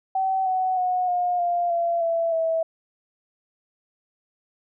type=tone with pitch steps; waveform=sine; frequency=764 / 747 / 730.3 / 714.1 / 698.2 / 682.6 / 667.4 / 652.5 Hz; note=G5 / F#5 / F#5 / F5 / F5 / F5 / E5 / E5; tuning=-45 / +16 / -23 / +38 / -1 / -40 / +21 / -18 cents; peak=-20 dBFS; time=0.15-2.63 s; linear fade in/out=5 ms; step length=310 ms; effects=none